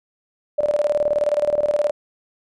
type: tone with tremolo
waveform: sine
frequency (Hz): 590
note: D5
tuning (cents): +8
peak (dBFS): -14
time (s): 0.58-1.91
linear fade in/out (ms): 10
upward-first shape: square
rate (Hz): 19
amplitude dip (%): 75
effects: resampled to 24000 Hz